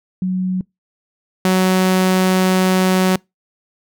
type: tone pair in turn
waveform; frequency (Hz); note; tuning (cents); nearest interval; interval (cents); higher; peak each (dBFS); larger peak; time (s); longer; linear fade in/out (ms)
sine / sawtooth; 185 / 186.18; F#3 / F#3; 0 / +11; unison; 11; second; -16 / -8; second; 0.22-0.61 / 1.45-3.16; second; 2
effects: noise-tail reverb RT60 0.2 s tail -26 dB re dry